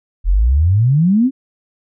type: exponential sweep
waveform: sine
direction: up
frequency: 39.92 to 277.2 Hz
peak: -9 dBFS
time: 0.24-1.31 s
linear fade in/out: 50 ms
effects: none

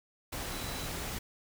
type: tone in noise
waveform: sine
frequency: 3951 Hz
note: B7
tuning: in tune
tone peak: -47 dBFS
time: 0.51-0.87 s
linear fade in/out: 10 ms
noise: pink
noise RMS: -38 dBFS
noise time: 0.32-1.19 s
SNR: -12 dB
effects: none

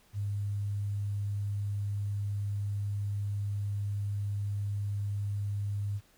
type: tone with quantisation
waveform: sine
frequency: 101.6 Hz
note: G#2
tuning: 38 cents flat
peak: -30 dBFS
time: 0.13-6.01 s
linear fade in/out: 50 ms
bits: 10
effects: pink hiss -64 dBFS RMS until 6.17 s

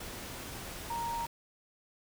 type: tone in noise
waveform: sine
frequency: 932.3 Hz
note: A#5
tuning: in tune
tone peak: -33 dBFS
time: 0.9-1.26 s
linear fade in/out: 5 ms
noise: pink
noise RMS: -43 dBFS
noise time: 0-1.27 s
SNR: +7 dB
effects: none

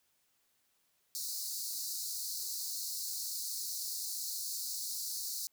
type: high-pass noise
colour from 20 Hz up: pink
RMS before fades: -39 dBFS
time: 1.15-5.47 s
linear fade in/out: 0 ms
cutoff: 4100 Hz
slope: 96 dB/octave
effects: white hiss -75 dBFS RMS until 5.52 s

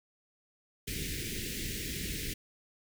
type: band-stop noise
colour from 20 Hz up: pink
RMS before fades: -37 dBFS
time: 0.87-2.34 s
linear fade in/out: 10 ms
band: 440 to 1800 Hz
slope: 48 dB/octave
effects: none

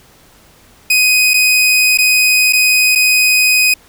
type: tone with dropouts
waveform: sawtooth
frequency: 2503 Hz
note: D#7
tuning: 10 cents sharp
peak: -5 dBFS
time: 0.9-3.74 s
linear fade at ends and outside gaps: 5 ms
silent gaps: 1.336-1.34 / 1.975-1.985 / 2.526-2.532 / 2.952-2.956 s
effects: pink hiss -46 dBFS RMS until 3.88 s

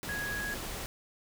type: tone in noise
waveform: sine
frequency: 1661.2 Hz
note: G#6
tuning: in tune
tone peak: -34 dBFS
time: 0.09-0.54 s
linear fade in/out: 0 ms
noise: pink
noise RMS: -39 dBFS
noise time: 0.03-0.86 s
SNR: +2 dB
effects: none

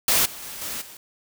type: noise with level steps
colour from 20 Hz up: white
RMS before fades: -19 / -38 / -36 / -31 / -43 dBFS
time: 0.08-0.97 s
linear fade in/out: 2 ms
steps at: 0.25 / 0.42 / 0.61 / 0.81 s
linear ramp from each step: 10 ms
effects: none

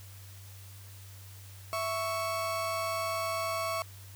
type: tone pair together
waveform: 35% pulse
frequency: 659.3 / 1110.7 Hz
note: E5 / C#6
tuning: 0 / +3 cents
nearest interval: major sixth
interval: 903 cents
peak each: -32 / -32 dBFS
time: 1.73-3.82 s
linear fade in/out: 0 ms
effects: added 97 Hz sine -47 dBFS peak until 4.15 s + white hiss -54 dBFS RMS until 4.15 s

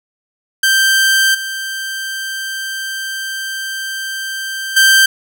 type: tone with level steps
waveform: sawtooth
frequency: 1568 Hz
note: G6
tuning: in tune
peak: -6 / -17 / -3 dBFS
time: 0.63-5.06 s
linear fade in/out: 5 ms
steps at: 1.34 / 4.76 s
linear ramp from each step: 10 ms
effects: none

